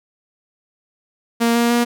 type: tone with pitch steps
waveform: sawtooth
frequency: 233.1 / 235.8 / 238.5 Hz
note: A#3 / A#3 / A#3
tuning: 0 / +20 / +40 cents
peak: -10 dBFS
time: 1.4-1.85 s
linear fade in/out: 20 ms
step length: 150 ms
effects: none